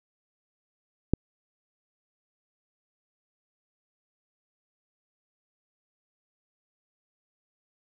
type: click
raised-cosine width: 3 ms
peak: -8 dBFS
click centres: 1.136 s
effects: none